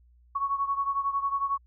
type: beating tone pair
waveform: sine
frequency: 1108.7 / 1119.7 Hz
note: C#6 / C#6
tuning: 0 / +17 cents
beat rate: 11 Hz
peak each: -27 / -31 dBFS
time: 0.35-1.58 s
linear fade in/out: 10 ms
effects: added 60 Hz sine -56 dBFS peak until 1.66 s